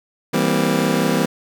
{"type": "chord", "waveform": "25% pulse", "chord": "C dominant seventh", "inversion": "first", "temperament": "just", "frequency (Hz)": [163.52, 196.22, 235.5, 261.6], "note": ["E3", "G3", "Bb3", "C4"], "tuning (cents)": [-14, 2, 18, 0], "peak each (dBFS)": -18, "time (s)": [0.33, 1.26], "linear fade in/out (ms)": 10, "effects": []}